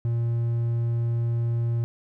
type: tone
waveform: triangle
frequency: 117.2 Hz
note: A#2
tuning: 10 cents sharp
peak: -20 dBFS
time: 0.05-1.84 s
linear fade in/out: 0 ms
effects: none